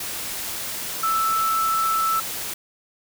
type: tone in noise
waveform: sine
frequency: 1318.5 Hz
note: E6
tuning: in tune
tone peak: -19 dBFS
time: 1.03-2.2 s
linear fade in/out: 5 ms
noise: white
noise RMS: -30 dBFS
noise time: 0-2.54 s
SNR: +8 dB
effects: none